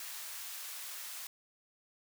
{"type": "high-pass noise", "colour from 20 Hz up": "white", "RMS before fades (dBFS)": -44, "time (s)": [0, 1.27], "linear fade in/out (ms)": 2, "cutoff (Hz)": 910, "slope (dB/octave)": 12, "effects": []}